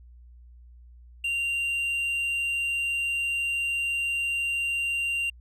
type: tone with hard clipping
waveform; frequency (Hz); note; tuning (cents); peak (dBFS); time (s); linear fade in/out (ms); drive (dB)
triangle; 2773; F7; -13; -26; 1.24-5.3; 5; 6
effects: added 60 Hz sine -47 dBFS peak until 5.4 s + resampled to 32000 Hz